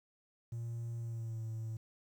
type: tone with pitch glide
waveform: triangle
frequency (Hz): 116.54 to 111.79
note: A#2 to A2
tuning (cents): 0 to +28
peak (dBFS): -35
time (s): 0.52-1.77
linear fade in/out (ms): 5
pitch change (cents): -72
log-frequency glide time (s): 0.98-1.42
effects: tanh soft clip ceiling -32 dBFS + 11-bit